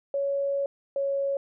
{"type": "tone pair in turn", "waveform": "sine", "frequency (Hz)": [558, 554.1], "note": ["C#5", "C#5"], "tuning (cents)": [11, -1], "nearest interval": "unison", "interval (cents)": 12, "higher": "first", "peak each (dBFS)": -24, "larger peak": "neither", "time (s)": [[0.14, 0.66], [0.96, 1.37]], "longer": "first", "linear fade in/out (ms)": 2, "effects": []}